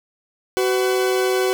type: tone pair together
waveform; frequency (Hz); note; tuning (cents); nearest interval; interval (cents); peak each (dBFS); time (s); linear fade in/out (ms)
40% pulse; 375.8 / 503; F#4 / B4; +27 / +32; perfect fourth; 505; -17 / -23; 0.57-1.53; 0
effects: none